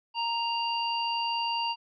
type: harmonic tone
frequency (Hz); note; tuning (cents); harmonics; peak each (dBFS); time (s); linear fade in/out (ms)
932.3; A#5; 0; 1 / 3 / 5; -29 / -32 / -36; 0.14-1.76; 50
effects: none